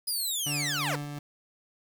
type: linear sweep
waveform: 15% pulse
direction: down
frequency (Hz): 5030 to 418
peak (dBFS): -22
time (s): 0.07-0.96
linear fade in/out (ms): 10
type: tone with tremolo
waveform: 30% pulse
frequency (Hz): 145.6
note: D3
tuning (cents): -15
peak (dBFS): -29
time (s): 0.46-1.19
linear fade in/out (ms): 5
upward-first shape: sine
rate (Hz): 2.7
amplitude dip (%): 40
effects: 9-bit